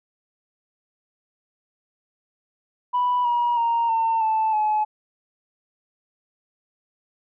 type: tone with pitch steps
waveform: sine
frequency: 986 / 957.9 / 930.7 / 904.2 / 878.4 / 853.4 Hz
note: B5 / A#5 / A#5 / A5 / A5 / G#5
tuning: -3 / +47 / -3 / +47 / -3 / +47 cents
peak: -17 dBFS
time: 2.93-4.85 s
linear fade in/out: 20 ms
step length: 320 ms
effects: tanh soft clip ceiling -15 dBFS